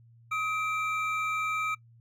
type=tone pair together; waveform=triangle; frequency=1266.1 / 2349 Hz; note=D#6 / D7; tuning=+30 / 0 cents; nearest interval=major seventh; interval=1070 cents; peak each=-28 / -31 dBFS; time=0.31-1.75 s; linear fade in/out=10 ms; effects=noise-tail reverb RT60 0.1 s tail -22 dB re dry + added 116 Hz sine -54 dBFS peak until 2 s